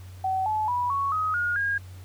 sine tone with pitch steps, 759 / 861.8 / 978.6 / 1111.2 / 1261.8 / 1432.8 / 1627 Hz, F#5 / A5 / B5 / C#6 / D#6 / F6 / G#6, +44 / -36 / -16 / +4 / +24 / +44 / -36 cents, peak -23 dBFS, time 0.24-1.78 s, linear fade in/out 5 ms, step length 220 ms, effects added 92 Hz sine -40 dBFS peak until 2.04 s + pink hiss -54 dBFS RMS until 2.04 s

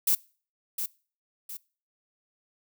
violet noise with echo, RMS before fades -23 dBFS, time 0.07-0.15 s, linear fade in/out 5 ms, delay 710 ms, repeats 2, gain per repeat -8 dB, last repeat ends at 1.57 s, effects noise-tail reverb RT60 0.4 s tail -23 dB re dry

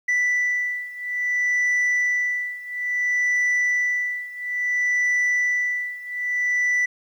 sine beating tone pair, 1975.5 / 1976.09 Hz, B6 / B6, 0 / 0 cents, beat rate 0.59 Hz, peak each -20 / -22 dBFS, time 0.08-6.86 s, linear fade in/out 10 ms, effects tanh soft clip ceiling -17 dBFS + 9-bit

